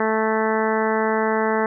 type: harmonic tone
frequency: 219.5 Hz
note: A3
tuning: 4 cents flat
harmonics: 1 / 2 / 3 / 4 / 5 / 6 / 7 / 8 / 9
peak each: -25 / -22 / -27 / -25 / -29 / -31 / -31 / -30 / -33 dBFS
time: 0-1.66 s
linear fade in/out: 2 ms
effects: none